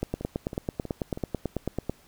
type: two click trains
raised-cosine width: 2 ms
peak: -14 / -22 dBFS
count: 18 / 4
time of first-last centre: 0.03-1.896 / 0.21-1.175 s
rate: 9.11 / 3.11 Hz
effects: pink hiss -58 dBFS RMS until 2.07 s